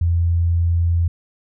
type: tone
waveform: sine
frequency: 85 Hz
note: F2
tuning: 46 cents flat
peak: -14 dBFS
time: 0.01-1.08 s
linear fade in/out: 5 ms
effects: none